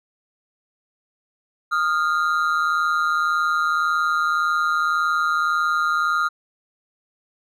triangle ring-modulated tone, 1318.5 Hz, E6, in tune, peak -13 dBFS, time 1.71-6.29 s, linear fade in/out 20 ms, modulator 80.9 Hz, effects none

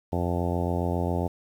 harmonic tone, 87.31 Hz, F2, in tune, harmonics 1 / 2 / 3 / 4 / 5 / 6 / 7 / 8 / 9 / 10, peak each -28 / -31 / -33 / -34 / -35 / -36 / -36 / -37 / -38 / -38 dBFS, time 0.12-1.28 s, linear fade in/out 10 ms, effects 9-bit

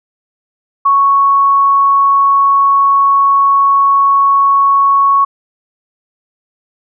sine tone, 1108.7 Hz, C#6, in tune, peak -6 dBFS, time 0.85-5.25 s, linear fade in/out 10 ms, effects none

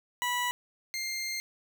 20% pulse tone pair in turn, 980 / 2108 Hz, B5 / C7, -14 / +12 cents, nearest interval octave + minor second, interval 1326 cents, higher second, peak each -23 / -27 dBFS, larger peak first, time 0.22-0.51 / 0.94-1.4 s, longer second, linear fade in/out 0 ms, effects none

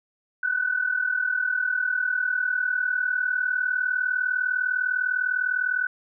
sine tone pair together, 1480 / 1519.9 Hz, F#6 / F#6, 0 / +46 cents, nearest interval unison, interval 46 cents, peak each -24 / -26 dBFS, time 0.43-5.87 s, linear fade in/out 5 ms, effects none

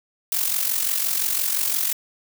blue noise with amplitude modulation, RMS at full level -20 dBFS, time 0.32-1.93 s, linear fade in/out 2 ms, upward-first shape sine, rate 45.8 Hz, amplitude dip 65%, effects none

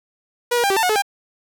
sawtooth tone with pitch steps, 483.2 / 477.8 / 797 / 388.3 / 893 / 727 / 430 / 800 Hz, B4 / A#4 / G5 / G4 / A5 / F#5 / A4 / G5, -38 / +43 / +28 / -16 / +25 / -31 / -40 / +35 cents, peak -12 dBFS, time 0.51-1.022 s, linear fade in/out 10 ms, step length 64 ms, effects none

